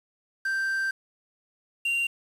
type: tone pair in turn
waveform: triangle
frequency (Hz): 1568 / 2769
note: G6 / F7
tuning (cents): 0 / -15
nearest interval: minor seventh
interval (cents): 985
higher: second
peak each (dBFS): -23 / -22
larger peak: second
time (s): 0.45-0.91 / 1.85-2.07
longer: first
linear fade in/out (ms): 5
effects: resampled to 32000 Hz + 8-bit